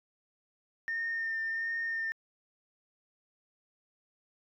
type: tone with vibrato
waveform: sine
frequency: 1818 Hz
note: A#6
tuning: 44 cents flat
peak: -30 dBFS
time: 0.88-2.12 s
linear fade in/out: 0 ms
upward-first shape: sine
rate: 1.4 Hz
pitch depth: 16 cents each way
effects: tanh soft clip ceiling -27 dBFS